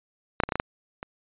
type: clicks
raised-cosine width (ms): 0.5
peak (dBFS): -7 / -6 / -17 / -10 / -11 / -6 / -20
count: 7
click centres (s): 0.402 / 0.436 / 0.49 / 0.522 / 0.556 / 0.599 / 1.029
effects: resampled to 8000 Hz